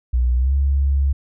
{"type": "tone with pitch glide", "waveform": "sine", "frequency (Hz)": [61.3, 69.21], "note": ["B1", "C#2"], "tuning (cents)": [-12, -2], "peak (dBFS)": -14, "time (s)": [0.13, 1.13], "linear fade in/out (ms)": 10, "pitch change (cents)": 210, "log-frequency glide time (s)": [0.36, 0.54], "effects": []}